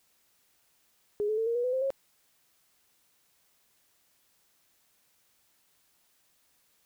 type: tone with pitch steps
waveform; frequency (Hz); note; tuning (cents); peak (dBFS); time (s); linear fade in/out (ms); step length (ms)
sine; 415.3 / 431.4 / 448.2 / 465.6 / 483.7 / 502.5 / 522 / 542.3; G#4 / A4 / A4 / A#4 / B4 / B4 / C5 / C#5; 0 / -34 / +32 / -2 / -36 / +30 / -4 / -38; -26; 1.2-1.904; 0; 88
effects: white hiss -69 dBFS RMS until 6.85 s